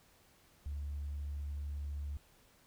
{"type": "tone", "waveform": "sine", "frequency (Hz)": 72.2, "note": "D2", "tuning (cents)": -29, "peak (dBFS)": -36, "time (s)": [0.66, 2.17], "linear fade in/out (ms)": 0, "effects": ["tanh soft clip ceiling -34 dBFS", "pink hiss -66 dBFS RMS until 2.66 s"]}